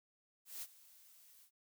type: noise with ADSR envelope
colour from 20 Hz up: blue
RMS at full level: -44 dBFS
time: 0.45-1.51 s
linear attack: 170 ms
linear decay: 45 ms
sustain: -19 dB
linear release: 79 ms
effects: none